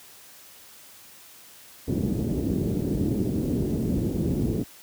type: low-pass noise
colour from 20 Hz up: white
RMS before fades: -25 dBFS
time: 1.87-4.64 s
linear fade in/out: 20 ms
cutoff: 330 Hz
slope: 24 dB/octave
effects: white hiss -49 dBFS RMS until 4.82 s + high-pass 60 Hz 12 dB/octave